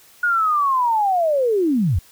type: linear sweep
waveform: sine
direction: down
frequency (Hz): 1455 to 67.8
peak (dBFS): -15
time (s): 0.23-1.99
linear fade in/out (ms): 5
effects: white hiss -50 dBFS RMS until 2.11 s